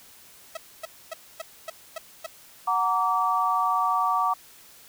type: tone bursts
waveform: sawtooth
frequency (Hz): 648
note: E5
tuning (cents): -30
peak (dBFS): -27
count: 7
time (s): 0.55-2.264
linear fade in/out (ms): 5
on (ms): 22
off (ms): 260
type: chord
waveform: sine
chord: Gb augmented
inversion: none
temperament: just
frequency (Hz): 740 / 925 / 1156.2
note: Gb5 / Bb5 / D6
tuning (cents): 0 / -14 / -27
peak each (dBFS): -27 / -27 / -23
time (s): 2.67-4.34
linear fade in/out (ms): 10
effects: white hiss -51 dBFS RMS until 4.88 s